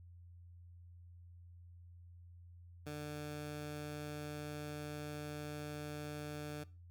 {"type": "tone", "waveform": "15% pulse", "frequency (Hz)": 148.9, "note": "D3", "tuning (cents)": 24, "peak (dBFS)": -36, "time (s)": [2.86, 6.64], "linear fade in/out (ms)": 10, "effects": ["noise-tail reverb RT60 0.3 s tail -19 dB re dry", "added 87 Hz sine -54 dBFS peak until 6.9 s"]}